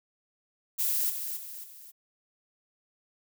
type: noise with echo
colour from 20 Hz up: violet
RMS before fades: -28 dBFS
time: 0.78-1.11 s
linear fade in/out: 20 ms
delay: 270 ms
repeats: 3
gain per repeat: -7 dB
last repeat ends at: 1.92 s
effects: none